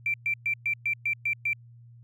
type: tone bursts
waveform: triangle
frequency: 2349 Hz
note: D7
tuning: in tune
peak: -20 dBFS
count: 8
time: 0.06-1.532 s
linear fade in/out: 2 ms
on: 79 ms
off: 120 ms
effects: tanh soft clip ceiling -22 dBFS + added 118 Hz sine -48 dBFS peak until 2.03 s